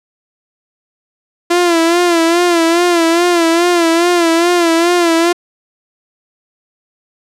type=tone with vibrato; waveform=sawtooth; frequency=340.9 Hz; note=F4; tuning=42 cents flat; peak=-5 dBFS; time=1.5-5.33 s; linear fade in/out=10 ms; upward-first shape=sine; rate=2.4 Hz; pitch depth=67 cents each way; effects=low-pass 10000 Hz 12 dB/octave